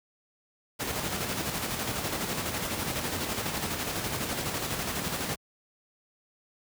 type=noise with tremolo; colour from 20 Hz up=pink; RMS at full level=-30 dBFS; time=0.79-5.36 s; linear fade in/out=20 ms; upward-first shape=square; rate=12 Hz; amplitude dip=35%; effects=high-pass 80 Hz 12 dB/octave